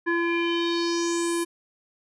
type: tone with low-pass filter sweep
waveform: square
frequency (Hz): 340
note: F4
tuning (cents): -46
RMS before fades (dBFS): -25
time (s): 0.06-1.45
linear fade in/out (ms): 20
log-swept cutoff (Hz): 1600 to 11000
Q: 4.3
effects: none

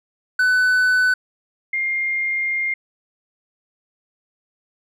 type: tone pair in turn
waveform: triangle / sine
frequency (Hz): 1500 / 2117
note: F#6 / C7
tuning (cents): +23 / +20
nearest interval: tritone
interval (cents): 597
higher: second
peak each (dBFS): -12 / -19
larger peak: first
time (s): 0.39-1.14 / 1.73-2.74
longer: second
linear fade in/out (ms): 5
effects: none

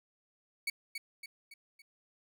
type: tone with echo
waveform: 30% pulse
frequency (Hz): 2245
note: C#7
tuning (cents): +21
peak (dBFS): -29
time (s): 0.67-0.7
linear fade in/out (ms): 5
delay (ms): 280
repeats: 4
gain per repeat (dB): -6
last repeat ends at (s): 1.82
effects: none

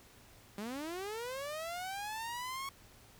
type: linear sweep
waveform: sawtooth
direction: up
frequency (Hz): 196 to 1108.7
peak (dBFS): -35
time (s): 0.58-2.69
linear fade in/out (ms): 2
effects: added 108 Hz sine -67 dBFS peak until 3.19 s + pink hiss -60 dBFS RMS until 3.19 s

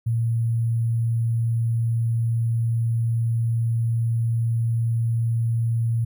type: tone with sample-and-hold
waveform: sine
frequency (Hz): 115.3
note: A#2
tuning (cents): -19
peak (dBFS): -19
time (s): 0.06-6.05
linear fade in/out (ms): 10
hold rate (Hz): 11025
effects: none

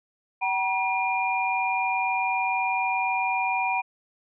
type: tone cluster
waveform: sine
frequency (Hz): 762 / 958 / 2409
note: G5 / A#5 / D7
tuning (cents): -49 / +47 / +43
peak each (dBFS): -27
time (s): 0.41-3.82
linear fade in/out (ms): 20
effects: none

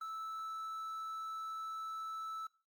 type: tone with quantisation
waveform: triangle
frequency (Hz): 1313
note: E6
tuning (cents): -7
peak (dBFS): -38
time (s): 0.01-2.47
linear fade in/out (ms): 5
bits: 11
effects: noise-tail reverb RT60 0.4 s tail -22 dB re dry + Opus 24 kbps

